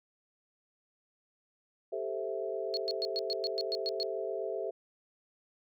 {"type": "chord", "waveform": "sine", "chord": "A minor seventh", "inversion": "third", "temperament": "equal", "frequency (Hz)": [392, 440, 523.3, 659.3], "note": ["G4", "A4", "C5", "E5"], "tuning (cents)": [0, 0, 0, 0], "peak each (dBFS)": [-38, -38, -40, -38], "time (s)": [1.92, 4.71], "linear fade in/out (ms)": 10}
{"type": "tone bursts", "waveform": "sine", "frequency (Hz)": 4324, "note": "C#8", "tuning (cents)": -44, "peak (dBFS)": -31, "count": 10, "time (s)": [2.74, 4.03], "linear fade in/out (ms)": 0, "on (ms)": 30, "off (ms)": 110}
{"effects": []}